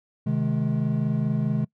triangle chord, Ab major, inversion first, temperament equal with one note detuned, 130.81 / 155.56 / 211.2 Hz, C3 / Eb3 / Ab3, 0 / 0 / +29 cents, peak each -24 dBFS, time 0.26-1.65 s, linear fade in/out 10 ms, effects noise-tail reverb RT60 0.1 s tail -23 dB re dry

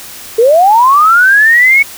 sine linear sweep, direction up, 428.6 to 2238 Hz, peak -3 dBFS, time 0.38-1.83 s, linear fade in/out 10 ms, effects white hiss -29 dBFS RMS until 1.97 s

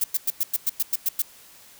violet noise bursts, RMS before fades -22 dBFS, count 10, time 0.01-1.22 s, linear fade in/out 5 ms, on 31 ms, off 100 ms, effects white hiss -50 dBFS RMS until 1.79 s

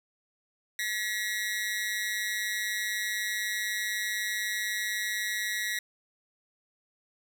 sawtooth tone with amplitude modulation, 1920 Hz, B6, 49 cents flat, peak -22 dBFS, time 0.79-5.79 s, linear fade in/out 2 ms, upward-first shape sine, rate 208 Hz, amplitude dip 90%, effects none

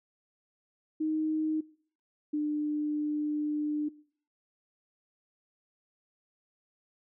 sine tone pair in turn, 312 / 299.2 Hz, D#4 / D4, +5 / +32 cents, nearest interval minor second, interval 73 cents, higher first, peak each -27 dBFS, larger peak neither, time 1-1.61 / 2.33-3.89 s, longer second, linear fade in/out 10 ms, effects noise-tail reverb RT60 0.5 s tail -21 dB re dry

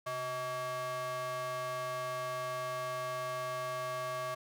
square ring-modulated tone, 251.3 Hz, B3, 30 cents sharp, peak -33 dBFS, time 0.06-4.35 s, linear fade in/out 10 ms, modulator 886 Hz, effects none

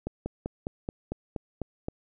slowing click train, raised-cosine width 2 ms, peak -18 dBFS, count 9, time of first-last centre 0.07-1.884 s, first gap 190 ms, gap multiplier 1.05, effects none

